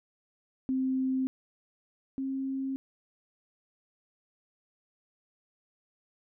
sine tone pair in turn, 261.6 / 267.9 Hz, C4 / C4, 0 / +41 cents, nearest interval unison, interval 41 cents, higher second, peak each -26 / -30 dBFS, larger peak first, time 0.69-1.27 / 2.18-2.76 s, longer neither, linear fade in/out 0 ms, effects none

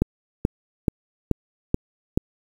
click train, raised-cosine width 3 ms, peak -5 dBFS, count 6, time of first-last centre 0.02-2.175 s, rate 2.32 Hz, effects 7-bit

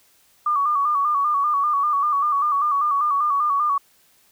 sine tone with vibrato, 1163 Hz, D6, 17 cents flat, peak -17 dBFS, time 0.46-3.78 s, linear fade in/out 5 ms, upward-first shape square, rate 5.1 Hz, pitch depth 61 cents each way, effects white hiss -58 dBFS RMS until 4.31 s

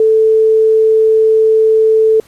sine tone, 440 Hz, A4, in tune, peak -6 dBFS, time 0-2.2 s, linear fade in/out 2 ms, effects pink hiss -46 dBFS RMS until 2.27 s + resampled to 32000 Hz

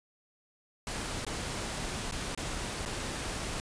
pink noise with dropouts, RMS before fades -36 dBFS, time 0.87-3.6 s, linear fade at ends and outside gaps 1 ms, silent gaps 1.249-1.266 / 2.112-2.122 / 2.349-2.375 / 2.852-2.859 s, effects resampled to 22050 Hz

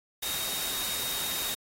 sine tone in noise, 3729 Hz, A#7, in tune, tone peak -35 dBFS, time 0.22-1.55 s, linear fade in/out 10 ms, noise white, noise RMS -33 dBFS, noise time 0.22-1.55 s, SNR -5 dB, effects AAC 48 kbps

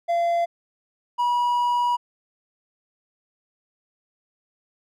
triangle tone pair in turn, 685 / 968.7 Hz, F5 / B5, -34 / -34 cents, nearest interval tritone, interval 600 cents, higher second, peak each -17 dBFS, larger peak neither, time 0.08-0.46 / 1.18-1.97 s, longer second, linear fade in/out 20 ms, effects none

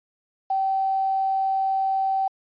sine tone with quantisation, 772 Hz, G5, 27 cents flat, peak -20 dBFS, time 0.5-2.28 s, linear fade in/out 5 ms, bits 8, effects resampled to 11025 Hz

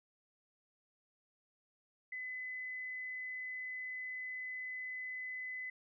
sine tone, 2016 Hz, B6, 35 cents sharp, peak -40 dBFS, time 2.12-5.7 s, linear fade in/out 5 ms, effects none

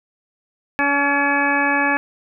harmonic tone with a mistuned harmonic, 283.8 Hz, C#4, 41 cents sharp, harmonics 1 / 2 / 3 / 4 / 5 / 6 / 8 / 9, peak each -23 / -27 / -22 / -26 / -30 / -19 / -26 / -27 dBFS, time 0.79-1.97 s, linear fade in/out 0 ms, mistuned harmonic 5, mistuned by -34 cents, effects none

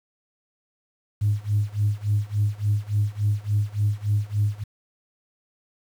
sine tone with tremolo, 103.83 Hz, G#2, in tune, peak -16 dBFS, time 1.21-4.64 s, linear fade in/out 10 ms, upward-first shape sine, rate 3.5 Hz, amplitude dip 95%, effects tanh soft clip ceiling -13 dBFS + 8-bit

